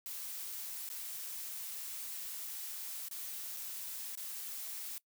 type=noise with dropouts; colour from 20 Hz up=blue; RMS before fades=-43 dBFS; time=0.06-4.98 s; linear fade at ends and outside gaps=0 ms; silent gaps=0.89-0.901 / 3.084-3.112 / 3.566-3.57 / 4.153-4.174 s; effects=noise-tail reverb RT60 0.1 s tail -21 dB re dry